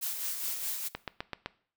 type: noise with tremolo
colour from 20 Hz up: blue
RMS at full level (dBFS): -33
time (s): 0.01-0.89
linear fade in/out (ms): 20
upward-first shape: sine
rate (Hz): 4.8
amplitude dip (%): 45
type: click train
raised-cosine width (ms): 0.3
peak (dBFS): -18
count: 5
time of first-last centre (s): 0.95-1.46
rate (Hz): 7.84
effects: noise-tail reverb RT60 0.5 s tail -19 dB re dry